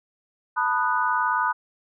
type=chord; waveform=sine; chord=B dominant seventh; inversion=third; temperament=just; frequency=889 / 987.8 / 1234.7 / 1481.6 Hz; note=A5 / B5 / D#6 / F#6; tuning=+18 / 0 / -14 / +2 cents; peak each=-28 / -24 / -26 / -26 dBFS; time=0.56-1.53 s; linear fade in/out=20 ms; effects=none